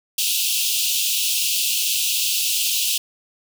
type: high-pass noise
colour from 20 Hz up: pink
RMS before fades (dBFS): -21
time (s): 0.18-2.98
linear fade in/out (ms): 5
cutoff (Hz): 2600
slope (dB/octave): 96
effects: none